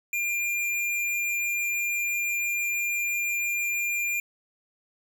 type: tone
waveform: square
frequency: 2399 Hz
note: D7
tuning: 36 cents sharp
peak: -26 dBFS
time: 0.13-4.2 s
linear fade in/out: 2 ms
effects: none